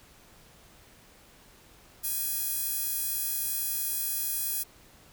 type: tone with high-pass filter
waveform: sawtooth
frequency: 830.6 Hz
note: G#5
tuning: in tune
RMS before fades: -31 dBFS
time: 2.03-4.64 s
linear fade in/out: 20 ms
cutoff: 11000 Hz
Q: 0.73
effects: pink hiss -56 dBFS RMS until 5.12 s